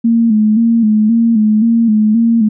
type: tone with vibrato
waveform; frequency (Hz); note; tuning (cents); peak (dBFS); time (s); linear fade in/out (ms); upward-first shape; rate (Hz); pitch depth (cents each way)
sine; 222.2; A3; +17; -7; 0.04-2.49; 10; square; 1.9; 64
effects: none